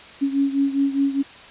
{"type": "beating tone pair", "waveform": "sine", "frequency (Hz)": [275.7, 280.6], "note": ["C#4", "C#4"], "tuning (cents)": [-9, 21], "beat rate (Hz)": 4.9, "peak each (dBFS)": [-19, -23], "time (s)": [0.21, 1.23], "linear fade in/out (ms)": 20, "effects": ["white hiss -42 dBFS RMS until 1.5 s", "resampled to 8000 Hz"]}